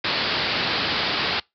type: low-pass noise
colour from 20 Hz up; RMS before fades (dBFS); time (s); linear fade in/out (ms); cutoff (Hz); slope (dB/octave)
white; -24; 0.04-1.4; 5; 4900; 96
effects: noise-tail reverb RT60 0.2 s tail -25 dB re dry + high-pass 80 Hz 12 dB/octave